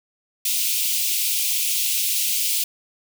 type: high-pass noise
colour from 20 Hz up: white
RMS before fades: -22 dBFS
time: 0.45-2.64 s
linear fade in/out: 5 ms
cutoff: 2400 Hz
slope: 48 dB/octave
effects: none